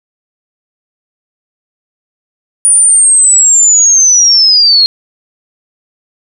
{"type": "linear sweep", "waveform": "sine", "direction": "down", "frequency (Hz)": [9530, 4204], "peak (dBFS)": -3, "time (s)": [2.65, 4.86], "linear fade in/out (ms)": 0, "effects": []}